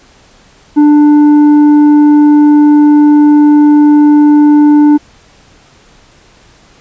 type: tone with tanh clipping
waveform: triangle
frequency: 295.9 Hz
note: D4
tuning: 13 cents sharp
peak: -3 dBFS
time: 0.76-4.98 s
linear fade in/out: 20 ms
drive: 10 dB
effects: pink hiss -43 dBFS RMS until 6.8 s + resampled to 16000 Hz